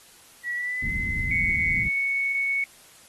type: tone with pitch glide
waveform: sine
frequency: 1936 to 2048 Hz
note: B6 to C7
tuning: -35 to -38 cents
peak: -26 dBFS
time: 0.43-1.86 s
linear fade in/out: 50 ms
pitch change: +97 cents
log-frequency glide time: 0.55-0.92 s
type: low-pass noise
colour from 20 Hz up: pink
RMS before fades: -31 dBFS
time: 0.82-1.89 s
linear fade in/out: 5 ms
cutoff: 220 Hz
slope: 24 dB/octave
type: tone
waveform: sine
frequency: 2217 Hz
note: C#7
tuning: in tune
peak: -22 dBFS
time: 1.31-2.64 s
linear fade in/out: 2 ms
effects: white hiss -52 dBFS RMS until 3.08 s + AAC 32 kbps